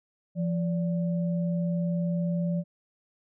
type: tone pair together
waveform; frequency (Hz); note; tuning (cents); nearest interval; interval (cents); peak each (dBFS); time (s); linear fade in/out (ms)
sine; 172.4 / 579.9; F3 / D5; -22 / -22; octave + major sixth; 2100; -25 / -36; 0.35-2.64; 50
effects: none